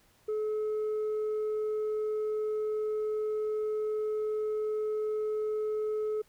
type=tone; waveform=sine; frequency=428.7 Hz; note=A4; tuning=45 cents flat; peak=-26 dBFS; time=0.28-6.22 s; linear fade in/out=10 ms; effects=tanh soft clip ceiling -28 dBFS + pink hiss -65 dBFS RMS until 6.28 s